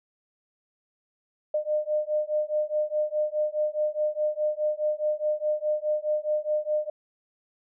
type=beating tone pair; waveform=sine; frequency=604 / 608.8 Hz; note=D5 / D#5; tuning=+48 / -38 cents; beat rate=4.8 Hz; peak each=-27 dBFS; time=1.54-6.9 s; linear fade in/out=5 ms; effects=none